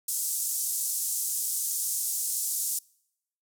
pink band-pass noise, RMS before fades -30 dBFS, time 0.08-2.79 s, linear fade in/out 5 ms, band 6900 to 14000 Hz, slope 24 dB/octave, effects noise-tail reverb RT60 0.8 s tail -26 dB re dry

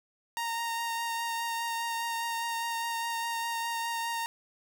sawtooth tone with vibrato, 926 Hz, A#5, 12 cents flat, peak -27 dBFS, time 0.37-4.26 s, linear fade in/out 0 ms, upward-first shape triangle, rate 4.9 Hz, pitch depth 16 cents each way, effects none

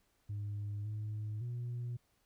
sine tone with pitch steps, 102.9 / 106.6 / 120.8 Hz, G#2 / G#2 / B2, -16 / +46 / -38 cents, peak -35 dBFS, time 0.29-1.97 s, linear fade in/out 10 ms, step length 560 ms, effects tanh soft clip ceiling -35 dBFS + pink hiss -75 dBFS RMS until 2.25 s

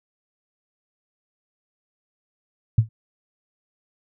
sine tone with exponential decay, 111.4 Hz, A2, 22 cents sharp, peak -8 dBFS, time 2.78-2.89 s, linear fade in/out 5 ms, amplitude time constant 22 ms, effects none

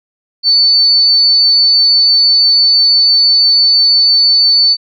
sine tone, 4503 Hz, C#8, 26 cents sharp, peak -5 dBFS, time 0.43-4.77 s, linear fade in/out 50 ms, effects MP3 96 kbps

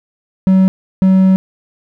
triangle tone bursts at uneven times, 189.1 Hz, F#3, 38 cents sharp, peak -4 dBFS, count 2, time 0.47-0.68 / 1.02-1.36 s, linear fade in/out 0 ms, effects none

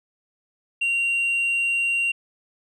sine tone, 2760 Hz, F7, 21 cents flat, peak -17 dBFS, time 0.81-2.12 s, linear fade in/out 10 ms, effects tanh soft clip ceiling -19 dBFS

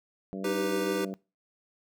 harmonic tone, 96.2 Hz, G2, 32 cents flat, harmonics 2 / 3 / 4 / 5 / 6 / 7, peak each -36 / -40 / -42 / -44 / -46 / -47 dBFS, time 0.33-1.14 s, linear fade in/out 0 ms
square chord, Eb augmented, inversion none, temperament equal, 311.1 / 392 / 493.9 Hz, Eb4 / G4 / B4, 0 / 0 / 0 cents, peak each -34 / -32 / -33 dBFS, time 0.44-1.05 s, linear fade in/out 5 ms
effects noise-tail reverb RT60 0.3 s tail -23 dB re dry

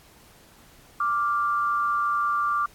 sine tone pair together, 1174.7 / 1397 Hz, D6 / F6, 0 / 0 cents, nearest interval minor third, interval 300 cents, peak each -22 / -29 dBFS, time 1-2.66 s, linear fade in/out 5 ms, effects pink hiss -54 dBFS RMS until 2.74 s + AAC 64 kbps

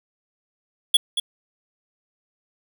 square tone with echo, 3377 Hz, G#7, 28 cents sharp, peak -12 dBFS, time 0.94-0.97 s, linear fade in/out 5 ms, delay 230 ms, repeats 1, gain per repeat -9 dB, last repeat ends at 1.2 s, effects none

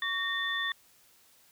sine tone cluster, 1126 / 1840 / 3517 Hz, C#6 / A#6 / A7, +27 / -23 / -1 cents, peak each -38 / -31 / -34 dBFS, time 0.02-0.72 s, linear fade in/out 2 ms, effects white hiss -62 dBFS RMS until 1.51 s

